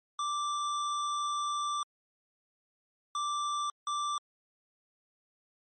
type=tone bursts at uneven times; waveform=square; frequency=1174.7 Hz; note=D6; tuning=in tune; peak=-31 dBFS; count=3; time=0.19-1.83 / 3.15-3.7 / 3.87-4.18 s; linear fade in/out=2 ms; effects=low-pass 11000 Hz 12 dB/octave + MP3 32 kbps

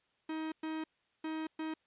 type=tone bursts at uneven times; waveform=45% pulse; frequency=315.9 Hz; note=D#4; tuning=26 cents sharp; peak=-36 dBFS; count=4; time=0.29-0.52 / 0.63-0.84 / 1.24-1.47 / 1.59-1.74 s; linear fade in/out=5 ms; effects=white hiss -75 dBFS RMS until 1.86 s + resampled to 8000 Hz

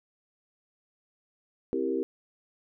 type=chord; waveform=sine; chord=C dominant seventh; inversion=none; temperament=equal with one note detuned; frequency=264.4 / 329.6 / 392 / 466.2 Hz; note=C4 / E4 / G4 / Bb4; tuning=+18 / 0 / 0 / 0 cents; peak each=-33 / -32 / -30 / -33 dBFS; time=1.73-2.03 s; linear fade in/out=0 ms; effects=none

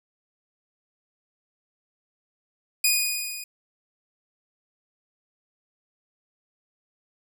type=tone with level ramp; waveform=10% pulse; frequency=2471 Hz; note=D#7; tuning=13 cents flat; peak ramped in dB=-8 to -26 dBFS; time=2.84-3.44 s; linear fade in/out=5 ms; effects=none

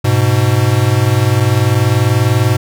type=tone pair together; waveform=square; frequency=103.83 / 124.01 Hz; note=G#2 / B2; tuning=0 / +8 cents; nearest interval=minor third; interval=308 cents; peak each=-13 dBFS; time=0.04-2.57 s; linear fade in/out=10 ms; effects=none

